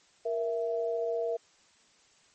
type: tone pair together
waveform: sine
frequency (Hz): 468.5 / 662.6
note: A#4 / E5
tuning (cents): +9 / +9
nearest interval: tritone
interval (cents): 600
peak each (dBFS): -30 / -32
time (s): 0.25-1.37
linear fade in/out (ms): 10
effects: white hiss -63 dBFS RMS until 2.34 s + MP3 32 kbps